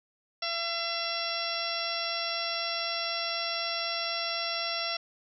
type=harmonic tone with a mistuned harmonic; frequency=676 Hz; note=E5; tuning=43 cents sharp; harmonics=1 / 2 / 3 / 4 / 5 / 6 / 7 / 8; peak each=-37 / -38 / -40 / -38 / -38 / -40 / -40 / -35 dBFS; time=0.42-4.97 s; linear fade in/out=5 ms; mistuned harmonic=8; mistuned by=+20 cents; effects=none